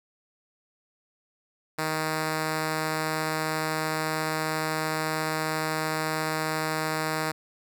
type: tone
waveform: 5% pulse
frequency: 157 Hz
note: D#3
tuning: 16 cents sharp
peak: -15 dBFS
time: 1.78-7.32 s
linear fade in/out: 10 ms
effects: none